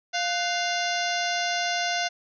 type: harmonic tone with a mistuned harmonic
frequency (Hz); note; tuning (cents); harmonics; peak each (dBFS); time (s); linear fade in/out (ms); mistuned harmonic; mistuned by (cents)
698.5; F5; 0; 1 / 2 / 3 / 4 / 5 / 6 / 7 / 8 / 9; -28 / -31 / -33 / -34 / -35 / -36 / -36 / -37 / -38; 0.13-2.09; 20; 2; +120
effects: none